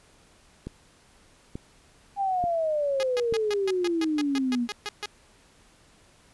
click train, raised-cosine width 3 ms, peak -21 dBFS, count 4, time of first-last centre 0.67-3.325 s, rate 1.13 Hz
sine exponential sweep, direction down, 810 to 233.1 Hz, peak -23 dBFS, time 2.16-4.68 s, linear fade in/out 50 ms
5% pulse tone bursts, 415.3 Hz, G#4, in tune, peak -19 dBFS, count 13, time 3-5.057 s, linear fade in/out 0 ms, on 29 ms, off 140 ms
effects pink hiss -58 dBFS RMS until 6.33 s + resampled to 24000 Hz

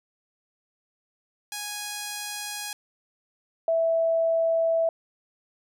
5% pulse / sine tone pair in turn, 829 / 658 Hz, G#5 / E5, -3 / -3 cents, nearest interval major third, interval 400 cents, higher first, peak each -20 dBFS, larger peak neither, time 1.52-2.73 / 3.68-4.89 s, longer neither, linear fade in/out 2 ms, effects none

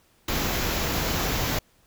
pink band-stop noise, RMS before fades -26 dBFS, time 0.28-1.59 s, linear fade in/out 5 ms, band 7500 to 11000 Hz, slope 96 dB/octave, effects pink hiss -62 dBFS RMS until 1.86 s

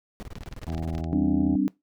brown noise bursts, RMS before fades -37 dBFS, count 16, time 0.2-1.008 s, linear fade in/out 0 ms, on 28 ms, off 24 ms
clicks, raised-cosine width 0.2 ms, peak -25 dBFS, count 10, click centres 0.355 / 0.434 / 0.526 / 0.633 / 0.701 / 0.748 / 0.78 / 0.951 / 0.981 / 1.042 s
harmonic tone, 81.3 Hz, E2, 23 cents flat, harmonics 1 / 2 / 3 / 4 / 5 / 7 / 8 / 9 / 10, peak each -31 / -33 / -37 / -38 / -46 / -49 / -44 / -45 / -48 dBFS, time 0.68-1.56 s, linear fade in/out 0 ms
sine chord, G suspended fourth, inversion none, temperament equal, 196 / 261.6 / 293.7 Hz, G3 / C4 / D4, 0 / 0 / 0 cents, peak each -27 / -25 / -23 dBFS, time 1.13-1.68 s, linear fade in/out 0 ms
effects noise-tail reverb RT60 0.2 s tail -22 dB re dry

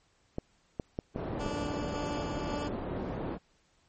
clicks, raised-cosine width 2 ms, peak -19 dBFS, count 5, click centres 0.384 / 0.798 / 0.989 / 1.161 / 1.463 s
white low-pass noise, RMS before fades -36 dBFS, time 1.14-3.39 s, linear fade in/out 50 ms, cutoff 480 Hz, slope 12 dB/octave
15% pulse tone with tremolo, 291.7 Hz, D4, 12 cents flat, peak -29 dBFS, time 1.39-2.69 s, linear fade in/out 20 ms, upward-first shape square, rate 1.8 Hz, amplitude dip 25%
effects pink hiss -69 dBFS RMS until 3.88 s + MP3 32 kbps

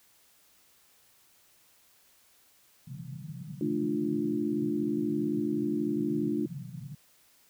white band-pass noise, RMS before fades -41 dBFS, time 2.87-6.95 s, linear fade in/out 2 ms, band 130 to 170 Hz, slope 48 dB/octave
sine chord, D minor, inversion second, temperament equal with one note detuned, 220 / 297.1 / 349.2 Hz, A3 / D4 / F4, 0 / +20 / 0 cents, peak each -32 / -30 / -33 dBFS, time 3.61-6.46 s, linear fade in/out 2 ms
effects white hiss -63 dBFS RMS until 7.49 s

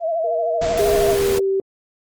sine tone with vibrato, 659.3 Hz, E5, in tune, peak -18 dBFS, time 0-1.18 s, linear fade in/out 50 ms, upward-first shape sine, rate 13 Hz, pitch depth 68 cents each way
sine tone, 475.7 Hz, A#4, 35 cents sharp, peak -25 dBFS, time 0.24-1.41 s, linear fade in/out 5 ms
pink noise, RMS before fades -26 dBFS, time 0.61-1.39 s, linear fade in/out 10 ms
sine tone with pitch glide, 410.2 to 387.2 Hz, G#4 to G4, -21 to -21 cents, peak -16 dBFS, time 0.79-1.6 s, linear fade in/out 2 ms, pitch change -100 cents, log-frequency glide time 0.92-1.49 s
effects Opus 24 kbps

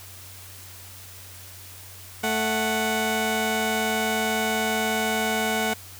15% pulse tone pair together, 220 / 740 Hz, A3 / F#5, 0 / 0 cents, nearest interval octave + major sixth, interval 2100 cents, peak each -19 / -19 dBFS, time 2.23-5.74 s, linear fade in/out 10 ms, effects added 93 Hz sine -46 dBFS peak until 5.99 s + white hiss -44 dBFS RMS until 5.99 s

